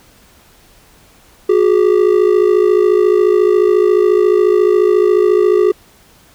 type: ring-modulated tone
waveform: triangle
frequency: 392 Hz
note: G4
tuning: in tune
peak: -3 dBFS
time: 1.49-5.72 s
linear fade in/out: 5 ms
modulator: 27.1 Hz
effects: pink hiss -47 dBFS RMS until 6.34 s